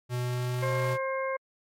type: tone with pitch glide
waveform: square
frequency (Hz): 123.47 to 125.12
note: B2 to B2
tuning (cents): 0 to +23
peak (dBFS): -29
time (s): 0.09-0.98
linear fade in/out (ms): 50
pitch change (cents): +23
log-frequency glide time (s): 0.21-0.85
type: harmonic tone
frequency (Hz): 532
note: C5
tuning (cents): +29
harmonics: 1 / 2 / 3 / 4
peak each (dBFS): -30 / -34 / -40 / -38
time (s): 0.62-1.37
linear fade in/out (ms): 10
effects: AAC 64 kbps